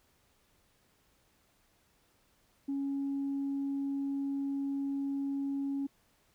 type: tone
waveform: sine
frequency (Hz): 277.2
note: C#4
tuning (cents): 0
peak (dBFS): -30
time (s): 2.68-5.87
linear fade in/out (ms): 10
effects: tanh soft clip ceiling -28 dBFS + pink hiss -70 dBFS RMS until 6.34 s